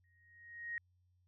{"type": "tone with exponential growth", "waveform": "sine", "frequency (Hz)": 1875, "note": "A#6", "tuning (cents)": 10, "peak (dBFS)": -36, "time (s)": [0.04, 0.78], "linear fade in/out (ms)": 1, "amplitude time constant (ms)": 160, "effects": ["added 90 Hz sine -70 dBFS peak until 1.27 s"]}